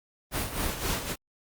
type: noise with tremolo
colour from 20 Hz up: pink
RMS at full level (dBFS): -28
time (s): 0.31-1.16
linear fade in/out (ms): 50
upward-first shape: sine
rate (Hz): 3.8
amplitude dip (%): 65
effects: Opus 32 kbps